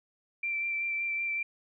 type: tone with vibrato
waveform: sine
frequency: 2349 Hz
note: D7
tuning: in tune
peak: -29 dBFS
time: 0.43-1.43 s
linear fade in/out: 5 ms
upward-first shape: sine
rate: 5.3 Hz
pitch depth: 15 cents each way
effects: none